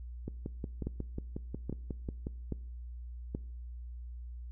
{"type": "two click trains", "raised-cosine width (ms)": 3, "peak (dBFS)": [-24, -22], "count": [12, 4], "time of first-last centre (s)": [[0.28, 2.269], [0.87, 3.349]], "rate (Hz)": [5.53, 1.21], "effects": ["noise-tail reverb RT60 0.6 s tail -22 dB re dry", "added 60 Hz sine -41 dBFS peak until 4.51 s"]}